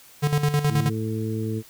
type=tone with tremolo; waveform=square; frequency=146.7 Hz; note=D3; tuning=2 cents flat; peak=-18 dBFS; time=0.22-0.9 s; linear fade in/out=20 ms; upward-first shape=square; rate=9.4 Hz; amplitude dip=65%
type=harmonic tone; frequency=110 Hz; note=A2; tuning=in tune; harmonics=1 / 2 / 3 / 4; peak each=-27 / -30 / -32 / -33 dBFS; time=0.68-1.63 s; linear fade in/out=50 ms
effects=white hiss -50 dBFS RMS until 1.69 s